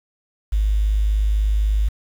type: tone with quantisation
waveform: sine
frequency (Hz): 51.91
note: G#1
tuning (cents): 0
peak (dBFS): -15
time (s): 0.52-1.89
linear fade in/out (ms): 10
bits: 7
effects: none